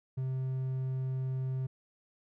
triangle tone, 130.81 Hz, C3, in tune, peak -29 dBFS, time 0.17-1.67 s, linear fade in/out 10 ms, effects none

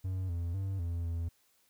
triangle tone with pitch steps, 93.4 / 85.5 / 96.7 / 85.1 / 84 Hz, F#2 / F2 / G2 / F2 / E2, +17 / -36 / -23 / -44 / +33 cents, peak -30 dBFS, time 0.04-1.29 s, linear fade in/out 10 ms, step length 250 ms, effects white hiss -70 dBFS RMS until 1.69 s

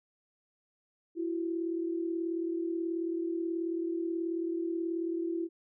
sine tone pair together, 334.1 / 372.6 Hz, E4 / F#4, +23 / +12 cents, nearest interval major second, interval 189 cents, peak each -31 / -38 dBFS, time 1.15-5.49 s, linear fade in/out 50 ms, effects none

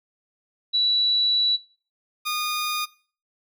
sine / 15% pulse tone pair in turn, 3936 / 1224.1 Hz, B7 / D#6, -7 / -29 cents, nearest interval octave + minor sixth, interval 2022 cents, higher first, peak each -18 dBFS, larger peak neither, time 0.73-1.57 / 2.25-2.86 s, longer first, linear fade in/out 20 ms, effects noise-tail reverb RT60 0.4 s tail -20 dB re dry

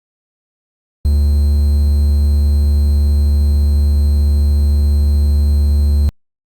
triangle tone with quantisation, 72.7 Hz, D2, 17 cents flat, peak -7 dBFS, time 1.05-6.09 s, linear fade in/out 0 ms, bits 6, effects Opus 48 kbps

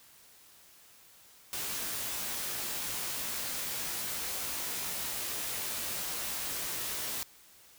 white noise with comb filter, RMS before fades -36 dBFS, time 1.53-7.23 s, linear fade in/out 0 ms, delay 17 ms, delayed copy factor +0.5, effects white hiss -58 dBFS RMS until 7.78 s

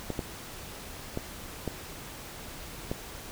clicks, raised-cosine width 2 ms, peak -17 dBFS, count 5, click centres 0.103 / 0.192 / 1.174 / 1.677 / 2.915 s, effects pink hiss -43 dBFS RMS until 3.31 s

